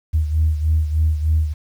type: beating tone pair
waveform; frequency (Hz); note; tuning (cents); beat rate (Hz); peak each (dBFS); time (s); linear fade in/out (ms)
sine; 77.6 / 80.9; D#2 / E2; -4 / -32; 3.3; -15 / -21; 0.13-1.54; 20
effects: tanh soft clip ceiling -8 dBFS + 8-bit